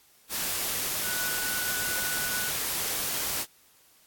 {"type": "tone in noise", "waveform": "sine", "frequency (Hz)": 1480, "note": "F#6", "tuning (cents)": 0, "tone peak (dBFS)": -33, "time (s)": [1.02, 2.52], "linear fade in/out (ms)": 50, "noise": "white", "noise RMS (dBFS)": -30, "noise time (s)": [0.29, 3.46], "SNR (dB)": -6, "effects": ["white hiss -60 dBFS RMS until 4.06 s", "AAC 64 kbps"]}